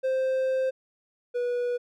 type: tone pair in turn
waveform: triangle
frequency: 523.3 / 487.2 Hz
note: C5 / B4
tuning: 0 / -24 cents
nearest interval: minor second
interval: 124 cents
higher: first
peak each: -21 / -23 dBFS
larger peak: first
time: 0.03-0.71 / 1.34-1.78 s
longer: first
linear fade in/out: 20 ms
effects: none